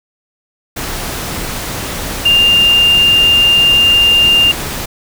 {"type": "tone in noise", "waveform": "sine", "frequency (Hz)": 2800, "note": "F7", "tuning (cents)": 4, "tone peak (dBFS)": -6, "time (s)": [2.25, 4.52], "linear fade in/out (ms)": 10, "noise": "pink", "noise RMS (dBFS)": -21, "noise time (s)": [0.76, 4.86], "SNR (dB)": 12, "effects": []}